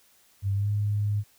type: tone with pitch glide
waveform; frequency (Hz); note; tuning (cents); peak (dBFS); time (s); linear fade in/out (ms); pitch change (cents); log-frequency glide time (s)
sine; 98.8 to 103.53; G2 to G#2; +14 to -5; -23; 0.42-1.24; 50; +81; 0.54-0.69
effects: white hiss -61 dBFS RMS until 1.38 s